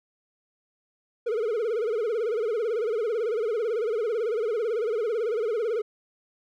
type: tone with vibrato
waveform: triangle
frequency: 448.1 Hz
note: A4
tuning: 32 cents sharp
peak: -22 dBFS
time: 1.26-5.82 s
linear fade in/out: 10 ms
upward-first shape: sine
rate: 18 Hz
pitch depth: 140 cents each way
effects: none